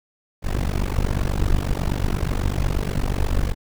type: noise with amplitude modulation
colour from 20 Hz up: brown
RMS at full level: -17 dBFS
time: 0.42-3.55 s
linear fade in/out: 50 ms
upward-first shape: sine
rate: 48.2 Hz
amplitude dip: 100%
effects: none